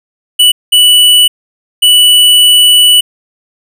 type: tone bursts at uneven times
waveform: square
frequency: 2960 Hz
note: F#7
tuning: in tune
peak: -3 dBFS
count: 3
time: 0.39-0.52 / 0.72-1.28 / 1.82-3.01 s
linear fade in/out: 10 ms
effects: none